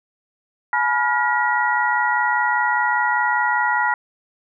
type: tone cluster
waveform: sine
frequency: 850 / 975 / 1416 / 1918 Hz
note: G#5 / B5 / F6 / A#6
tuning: +40 / -23 / +23 / +49 cents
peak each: -22 dBFS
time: 0.73-3.94 s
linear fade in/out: 2 ms
effects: none